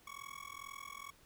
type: tone with amplitude modulation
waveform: 25% pulse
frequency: 1115 Hz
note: C#6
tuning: 10 cents sharp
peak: -39 dBFS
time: 0.07-1.11 s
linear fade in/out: 5 ms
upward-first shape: sine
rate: 42.2 Hz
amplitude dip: 100%
effects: pink hiss -65 dBFS RMS until 1.25 s